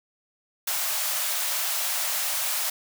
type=high-pass noise; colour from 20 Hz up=white; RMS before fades=-27 dBFS; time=0.67-2.7 s; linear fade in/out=5 ms; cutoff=560 Hz; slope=96 dB/octave; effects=none